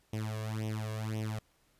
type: tone with flanger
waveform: sawtooth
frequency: 108.9 Hz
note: A2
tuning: 17 cents flat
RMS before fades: -36 dBFS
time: 0.13-1.39 s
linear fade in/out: 5 ms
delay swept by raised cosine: 0.33 to 1.83 ms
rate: 1.9 Hz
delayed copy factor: +0.85
effects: pink hiss -70 dBFS RMS until 1.79 s + resampled to 32000 Hz